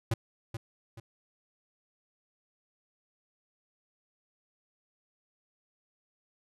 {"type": "tone with echo", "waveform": "square", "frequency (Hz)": 113.5, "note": "A#2", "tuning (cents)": -46, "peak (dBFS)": -26, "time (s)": [0.11, 0.14], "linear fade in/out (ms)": 5, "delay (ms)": 430, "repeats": 2, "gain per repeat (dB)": -9, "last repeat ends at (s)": 1, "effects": ["resampled to 32000 Hz"]}